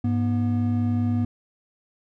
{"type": "tone pair together", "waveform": "triangle", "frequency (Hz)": [102.3, 241.9], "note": ["G#2", "B3"], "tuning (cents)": [-26, -36], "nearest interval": "octave + minor third", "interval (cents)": 1490, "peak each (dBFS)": -21, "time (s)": [0.04, 1.25], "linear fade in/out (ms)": 5, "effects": []}